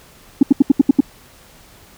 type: tone bursts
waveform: sine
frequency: 275.5 Hz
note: C#4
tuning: 11 cents flat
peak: -3 dBFS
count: 7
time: 0.41-1.006 s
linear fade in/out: 5 ms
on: 20 ms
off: 76 ms
effects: tanh soft clip ceiling 0 dBFS + pink hiss -46 dBFS RMS until 1.97 s